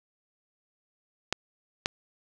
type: clicks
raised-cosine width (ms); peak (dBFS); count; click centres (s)
0.2; -8; 2; 1.326 / 1.859
effects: none